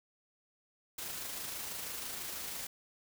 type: noise with amplitude modulation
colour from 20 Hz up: white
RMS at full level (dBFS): -40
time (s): 0.98-2.67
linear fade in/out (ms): 5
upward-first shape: sine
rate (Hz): 26.1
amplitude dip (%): 30
effects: none